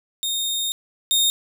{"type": "tone pair in turn", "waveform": "sawtooth", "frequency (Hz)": [3684, 3684], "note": ["A#7", "A#7"], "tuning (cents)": [-21, -21], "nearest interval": "unison", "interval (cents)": 0, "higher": "neither", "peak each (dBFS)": [-19, -13], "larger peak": "second", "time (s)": [[0.23, 0.72], [1.11, 1.3]], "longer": "first", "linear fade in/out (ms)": 0, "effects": []}